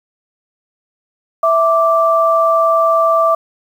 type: tone pair together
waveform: sine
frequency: 657.8 / 1172 Hz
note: E5 / D6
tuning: -4 / -4 cents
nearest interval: minor seventh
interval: 1000 cents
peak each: -12 dBFS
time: 1.43-3.35 s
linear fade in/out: 5 ms
effects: 7-bit